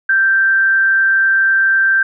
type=tone with amplitude modulation; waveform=sine; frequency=1568 Hz; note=G6; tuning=in tune; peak=-8 dBFS; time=0.09-2.03 s; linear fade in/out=5 ms; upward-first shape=sine; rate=196 Hz; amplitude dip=30%; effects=none